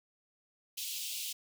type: high-pass noise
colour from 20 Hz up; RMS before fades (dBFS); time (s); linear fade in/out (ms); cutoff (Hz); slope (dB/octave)
pink; -39; 0.77-1.33; 10; 2700; 48
effects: none